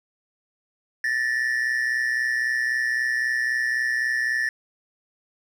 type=tone pair together; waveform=triangle; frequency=1763 / 1886.8 Hz; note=A6 / A#6; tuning=+3 / +20 cents; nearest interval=minor second; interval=117 cents; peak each=-21 / -25 dBFS; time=1.04-4.49 s; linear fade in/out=2 ms; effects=none